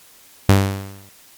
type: tone with exponential decay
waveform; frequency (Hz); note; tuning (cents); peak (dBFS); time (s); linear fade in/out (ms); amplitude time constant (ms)
sawtooth; 97.9; G2; -2; -3; 0.49-1.09; 0; 130
effects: white hiss -48 dBFS RMS until 1.37 s + MP3 96 kbps